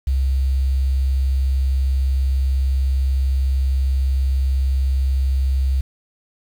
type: tone with quantisation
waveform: sine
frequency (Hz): 66.5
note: C2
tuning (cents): +29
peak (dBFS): -15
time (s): 0.07-5.81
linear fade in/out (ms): 5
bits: 7
effects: none